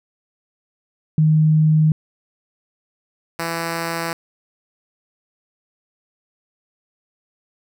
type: tone pair in turn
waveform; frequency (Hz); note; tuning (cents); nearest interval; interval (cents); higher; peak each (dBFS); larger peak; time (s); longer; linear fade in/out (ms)
sine / 5% pulse; 155.56 / 166.6; D#3 / E3; 0 / +19; minor second; 119; second; -11 / -11; neither; 1.18-1.92 / 3.39-4.13; neither; 2
effects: none